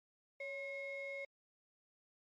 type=ring-modulated tone; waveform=triangle; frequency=804 Hz; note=G5; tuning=44 cents sharp; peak=-36 dBFS; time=0.4-1.25 s; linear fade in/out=5 ms; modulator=1360 Hz; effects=tanh soft clip ceiling -34 dBFS + MP3 48 kbps